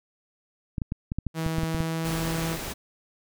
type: clicks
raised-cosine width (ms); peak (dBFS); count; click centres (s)
5; -16; 11; 0.782 / 0.818 / 0.921 / 1.119 / 1.186 / 1.267 / 1.464 / 1.584 / 1.634 / 1.747 / 1.805
type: tone with pitch glide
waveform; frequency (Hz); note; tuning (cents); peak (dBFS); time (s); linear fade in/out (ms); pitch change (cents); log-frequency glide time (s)
sawtooth; 161.6 to 163.67; E3 to E3; -34 to -12; -23; 1.34-2.58; 50; +22; 1.55-2.26
type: noise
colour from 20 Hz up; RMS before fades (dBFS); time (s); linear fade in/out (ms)
pink; -34; 2.04-2.74; 20
effects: none